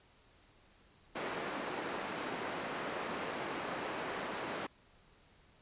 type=band-pass noise; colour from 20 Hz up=pink; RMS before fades=-40 dBFS; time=1.15-4.67 s; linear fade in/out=10 ms; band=290 to 2200 Hz; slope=12 dB/octave; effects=pink hiss -65 dBFS RMS until 5.61 s + resampled to 8000 Hz